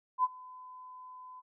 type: tone with ADSR envelope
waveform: sine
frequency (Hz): 1012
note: B5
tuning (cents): +42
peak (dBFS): -22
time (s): 0.18-1.42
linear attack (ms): 57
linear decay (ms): 35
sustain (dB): -24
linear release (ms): 32
effects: none